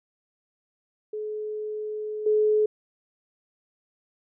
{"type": "tone with level steps", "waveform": "sine", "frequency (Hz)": 426.6, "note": "G#4", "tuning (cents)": 46, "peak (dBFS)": [-29, -18], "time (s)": [1.13, 2.66], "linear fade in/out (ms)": 5, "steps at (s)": 2.26, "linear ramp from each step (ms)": 5, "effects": []}